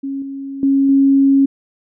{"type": "tone with level steps", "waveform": "sine", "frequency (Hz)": 274, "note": "C#4", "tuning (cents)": -20, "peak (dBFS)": [-20, -24, -10, -8], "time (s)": [0.03, 1.46], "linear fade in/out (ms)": 10, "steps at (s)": [0.22, 0.63, 0.89], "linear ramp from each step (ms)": 2, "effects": []}